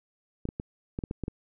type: clicks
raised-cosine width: 3 ms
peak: -19 dBFS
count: 8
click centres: 0.454 / 0.489 / 0.599 / 0.989 / 1.038 / 1.111 / 1.237 / 1.281 s
effects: none